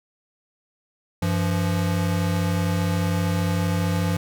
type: tone pair together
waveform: square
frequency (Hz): 96.1 / 171.23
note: G2 / F3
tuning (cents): -34 / -34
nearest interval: minor seventh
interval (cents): 1000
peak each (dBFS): -24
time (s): 1.22-4.17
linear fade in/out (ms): 5
effects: none